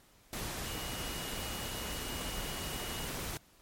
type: tone in noise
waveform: sine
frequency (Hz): 2897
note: F#7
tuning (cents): -37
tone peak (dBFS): -46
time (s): 0.66-3.07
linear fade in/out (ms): 0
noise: pink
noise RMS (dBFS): -39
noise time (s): 0.33-3.37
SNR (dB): -10
effects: pink hiss -63 dBFS RMS until 3.61 s + MP3 64 kbps